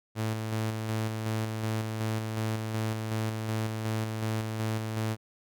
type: tone with tremolo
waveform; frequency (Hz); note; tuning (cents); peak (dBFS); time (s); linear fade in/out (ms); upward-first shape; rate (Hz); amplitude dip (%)
sawtooth; 110; A2; 0; -24; 0.15-5.17; 50; square; 2.7; 35
effects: none